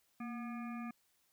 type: harmonic tone with a mistuned harmonic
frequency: 242 Hz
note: B3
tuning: 35 cents flat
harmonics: 1 / 3 / 5 / 7 / 9 / 10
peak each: -41 / -52 / -50 / -57 / -59 / -56 dBFS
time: 0.2-0.91 s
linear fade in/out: 5 ms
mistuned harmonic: 1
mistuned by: -70 cents
effects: white hiss -75 dBFS RMS until 1.32 s